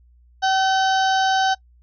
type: harmonic tone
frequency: 765 Hz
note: G5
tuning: 42 cents flat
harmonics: 1 / 2 / 4 / 5 / 6 / 7 / 8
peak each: -17 / -23 / -29 / -31 / -33 / -34 / -35 dBFS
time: 0.42-1.55 s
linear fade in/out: 20 ms
effects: noise-tail reverb RT60 0.1 s tail -23 dB re dry + added 60 Hz sine -50 dBFS peak until 1.82 s